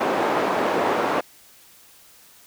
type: band-pass noise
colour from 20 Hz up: white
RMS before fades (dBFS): -22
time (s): 0-1.21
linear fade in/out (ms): 10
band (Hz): 300 to 850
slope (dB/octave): 12
effects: white hiss -51 dBFS RMS until 2.46 s